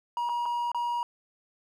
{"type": "tone with dropouts", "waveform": "triangle", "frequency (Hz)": 955, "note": "A#5", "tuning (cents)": 42, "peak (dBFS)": -25, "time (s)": [0.17, 1.03], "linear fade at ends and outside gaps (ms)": 1, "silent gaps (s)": [[0.29, 0.294], [0.456, 0.46], [0.717, 0.746]], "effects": []}